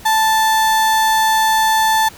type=tone; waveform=35% pulse; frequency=880 Hz; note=A5; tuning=in tune; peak=-10 dBFS; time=0.05-2.09 s; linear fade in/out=10 ms; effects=pink hiss -39 dBFS RMS until 2.17 s